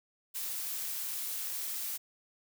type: noise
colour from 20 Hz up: blue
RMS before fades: -37 dBFS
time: 0.34-1.98 s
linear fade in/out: 20 ms
effects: none